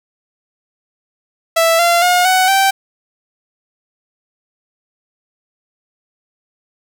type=tone with pitch steps; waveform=sawtooth; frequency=660 / 687.6 / 716.4 / 746.4 / 777.7 Hz; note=E5 / F5 / F5 / F#5 / G5; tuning=+2 / -27 / +44 / +15 / -14 cents; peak=-6 dBFS; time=1.56-2.71 s; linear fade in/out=10 ms; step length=230 ms; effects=none